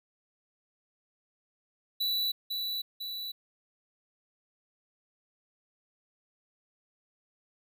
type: tone with echo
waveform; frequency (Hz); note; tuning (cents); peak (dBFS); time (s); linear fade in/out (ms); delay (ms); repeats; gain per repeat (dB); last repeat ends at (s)
square; 3953; B7; +1; -28; 2-2.32; 10; 500; 2; -4; 3.32
effects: none